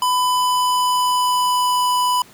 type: tone with pitch glide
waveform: square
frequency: 1000 to 993.7 Hz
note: B5 to B5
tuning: +21 to +10 cents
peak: -16 dBFS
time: 0.02-2.22 s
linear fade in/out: 2 ms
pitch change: -11 cents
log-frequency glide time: 0.29-1.85 s
effects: pink hiss -46 dBFS RMS until 2.33 s + high-pass 100 Hz 12 dB/octave